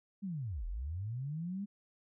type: linear two-way sweep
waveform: sine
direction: down then up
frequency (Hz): 207.3 to 37.65 to 207.3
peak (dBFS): -36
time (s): 0.22-1.66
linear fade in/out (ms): 20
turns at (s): 0.66
effects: none